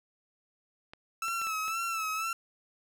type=clicks; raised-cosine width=0.3 ms; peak=-29 dBFS; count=5; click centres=0.935 / 1.283 / 1.416 / 1.47 / 1.681 s
type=tone with vibrato; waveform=30% pulse; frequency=1318.5 Hz; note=E6; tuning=in tune; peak=-28 dBFS; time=1.22-2.33 s; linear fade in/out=2 ms; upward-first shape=sine; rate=2 Hz; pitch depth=59 cents each way
effects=none